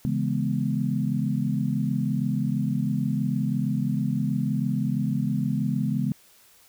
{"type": "chord", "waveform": "sine", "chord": "C# minor seventh", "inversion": "none", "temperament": "equal", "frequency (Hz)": [138.59, 164.81, 207.7, 246.9], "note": ["C#3", "E3", "G#3", "B3"], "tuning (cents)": [0, 0, 0, 0], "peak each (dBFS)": [-27, -30, -27, -29], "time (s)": [0.05, 6.12], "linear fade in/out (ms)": 0, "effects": ["white hiss -56 dBFS RMS until 6.68 s"]}